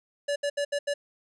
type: tone bursts at uneven times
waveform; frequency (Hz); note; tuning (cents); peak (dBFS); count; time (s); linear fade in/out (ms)
square; 574; D5; -40; -26; 5; 0.28-0.36 / 0.43-0.5 / 0.57-0.65 / 0.72-0.79 / 0.87-0.94; 10
effects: resampled to 22050 Hz + 11-bit